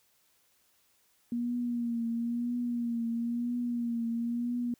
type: tone with vibrato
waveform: sine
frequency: 236.8 Hz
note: A#3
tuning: 27 cents sharp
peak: -29 dBFS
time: 1.32-4.74 s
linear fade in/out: 2 ms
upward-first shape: triangle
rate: 1 Hz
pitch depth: 49 cents each way
effects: white hiss -69 dBFS RMS until 4.79 s